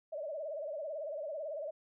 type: tone with vibrato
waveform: sine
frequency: 603 Hz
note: D5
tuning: 46 cents sharp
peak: -37 dBFS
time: 0.12-1.71 s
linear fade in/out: 10 ms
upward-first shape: sine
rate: 18 Hz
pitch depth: 130 cents each way
effects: none